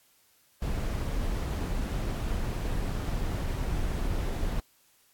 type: noise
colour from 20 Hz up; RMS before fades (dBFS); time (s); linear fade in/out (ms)
brown; -30; 0.62-4.6; 2
effects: white hiss -64 dBFS RMS until 5.13 s + AAC 64 kbps